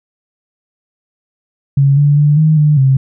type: tone with pitch steps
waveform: sine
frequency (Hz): 138.9 / 144.9 / 147.4 / 156.2 / 150.1 / 133.8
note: C#3 / D3 / D3 / D#3 / D3 / C3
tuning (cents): +4 / -23 / +7 / +7 / +38 / +39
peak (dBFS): -6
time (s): 1.77-2.97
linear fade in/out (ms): 5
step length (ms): 200
effects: none